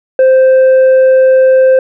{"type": "tone with tanh clipping", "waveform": "triangle", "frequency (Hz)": 522, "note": "C5", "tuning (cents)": -4, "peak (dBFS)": -4, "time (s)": [0.19, 1.79], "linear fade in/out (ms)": 2, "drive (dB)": 8, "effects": []}